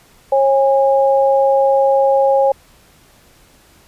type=tone pair together; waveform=sine; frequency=543.7 / 818 Hz; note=C#5 / G#5; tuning=-34 / -26 cents; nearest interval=perfect fifth; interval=708 cents; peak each=-11 / -15 dBFS; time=0.32-2.52 s; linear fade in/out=5 ms; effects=pink hiss -49 dBFS RMS until 3.87 s + resampled to 32000 Hz